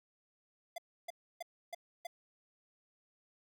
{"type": "tone bursts", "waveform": "square", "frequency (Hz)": 688, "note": "F5", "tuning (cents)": -26, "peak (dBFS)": -40, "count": 5, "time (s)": [0.76, 2.07], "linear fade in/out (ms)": 5, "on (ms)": 22, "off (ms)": 300, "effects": []}